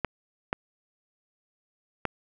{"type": "clicks", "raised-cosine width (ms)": 0.5, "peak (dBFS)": -11, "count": 3, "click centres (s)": [0.047, 0.529, 2.053], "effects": []}